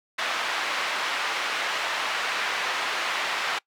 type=band-pass noise; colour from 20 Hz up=pink; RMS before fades=-28 dBFS; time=0.18-3.59 s; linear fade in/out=10 ms; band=1000 to 3200 Hz; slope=12 dB/octave; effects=noise-tail reverb RT60 0.1 s tail -24 dB re dry